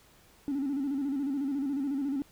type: tone with vibrato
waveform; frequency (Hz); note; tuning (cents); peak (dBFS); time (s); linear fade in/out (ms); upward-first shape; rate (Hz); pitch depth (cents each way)
triangle; 277.2; C#4; 0; -25; 0.48-2.22; 0; square; 14; 72
effects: tanh soft clip ceiling -25 dBFS + pink hiss -60 dBFS RMS until 2.31 s